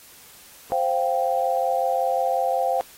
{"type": "chord", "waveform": "sine", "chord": "C suspended fourth", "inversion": "none", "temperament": "equal", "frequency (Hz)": [523.3, 698.5, 784], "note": ["C5", "F5", "G5"], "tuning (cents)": [0, 0, 0], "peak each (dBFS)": -24, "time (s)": [0.72, 2.81], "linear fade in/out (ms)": 0, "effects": ["white hiss -48 dBFS RMS until 2.97 s", "AAC 48 kbps"]}